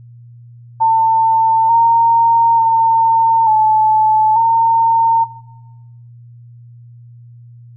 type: tone with pitch steps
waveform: sine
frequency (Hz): 897 / 922 / 907 / 868 / 912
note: A5 / A#5 / A#5 / A5 / A#5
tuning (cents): +33 / -19 / -48 / -24 / -38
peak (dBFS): -8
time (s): 0.8-5.25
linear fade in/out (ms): 20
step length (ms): 890
effects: noise-tail reverb RT60 0.9 s tail -17 dB re dry + added 119 Hz sine -36 dBFS peak until 7.76 s